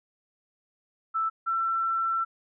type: tone pair in turn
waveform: sine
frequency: 1321 / 1343.3 Hz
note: E6 / E6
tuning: +3 / +32 cents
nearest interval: unison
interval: 29 cents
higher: second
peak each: -24 dBFS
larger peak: neither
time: 1.14-1.3 / 1.46-2.25 s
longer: second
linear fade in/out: 20 ms
effects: none